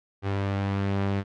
sawtooth tone pair together, 98.71 / 196.8 Hz, G2 / G3, +13 / +7 cents, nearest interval octave, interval 1194 cents, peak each -21 / -33 dBFS, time 0.22-1.24 s, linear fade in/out 50 ms, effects low-pass 3000 Hz 12 dB/octave

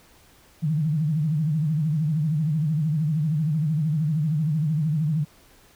sine tone with vibrato, 154.1 Hz, D#3, 16 cents flat, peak -20 dBFS, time 0.62-5.25 s, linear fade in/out 20 ms, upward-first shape sine, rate 13 Hz, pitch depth 120 cents each way, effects pink hiss -55 dBFS RMS until 5.75 s

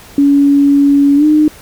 sine tone with pitch glide, 282.5 to 304.5 Hz, C#4 to D#4, +33 to -37 cents, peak -5 dBFS, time 0.18-1.48 s, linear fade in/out 2 ms, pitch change +130 cents, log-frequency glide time 1.16-1.25 s, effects pink hiss -37 dBFS RMS until 1.61 s

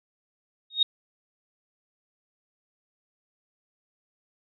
sine tone with exponential growth, 3729 Hz, A#7, in tune, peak -14 dBFS, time 0.7-0.83 s, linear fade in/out 5 ms, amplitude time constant 27 ms, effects none

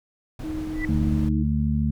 brown noise, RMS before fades -33 dBFS, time 0.39-1.29 s, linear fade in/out 5 ms
sine tone, 311.8 Hz, D#4, 4 cents sharp, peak -28 dBFS, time 0.43-1.44 s, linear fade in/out 20 ms
sine tone with exponential growth, 1975.5 Hz, B6, in tune, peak -23 dBFS, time 0.72-0.85 s, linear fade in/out 1 ms, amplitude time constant 27 ms
harmonic tone, 73.42 Hz, D2, in tune, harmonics 1 / 2 / 3, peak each -24 / -25 / -24 dBFS, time 0.88-1.91 s, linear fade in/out 10 ms
effects none

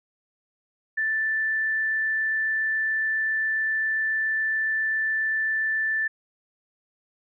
sine tone with frequency modulation, 1763 Hz, A6, 3 cents sharp, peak -22 dBFS, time 0.97-6.08 s, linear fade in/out 10 ms, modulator 27.3 Hz, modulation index 0.22, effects none

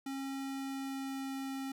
square tone with pitch glide, 271.4 to 269.2 Hz, C#4 to C4, -36 to +49 cents, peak -38 dBFS, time 0.06-1.72 s, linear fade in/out 5 ms, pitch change -15 cents, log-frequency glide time 0.35-1.59 s, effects none

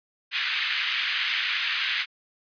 white band-pass noise, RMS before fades -27 dBFS, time 0.31-2.06 s, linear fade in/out 50 ms, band 1600 to 3400 Hz, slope 24 dB/octave, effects resampled to 11025 Hz

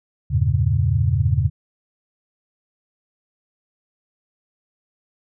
sine chord, E diminished seventh, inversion none, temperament equal with one note detuned, 82.41 / 98 / 114.47 / 138.59 Hz, E2 / G2 / Bb2 / Db3, 0 / 0 / -31 / 0 cents, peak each -21 dBFS, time 0.3-1.5 s, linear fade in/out 20 ms, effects none

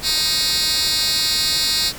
10% pulse tone with high-pass filter, 313.1 Hz, D#4, 11 cents sharp, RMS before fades -19 dBFS, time 0.02-1.93 s, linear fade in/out 50 ms, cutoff 3900 Hz, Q 2.9, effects pink hiss -34 dBFS RMS until 1.98 s

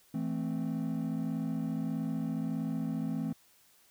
triangle chord, A minor, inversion second, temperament equal, 164.81 / 220 / 261.6 Hz, E3 / A3 / C4, 0 / 0 / 0 cents, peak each -33 dBFS, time 0.14-3.33 s, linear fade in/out 5 ms, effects tanh soft clip ceiling -23 dBFS + white hiss -64 dBFS RMS until 3.9 s

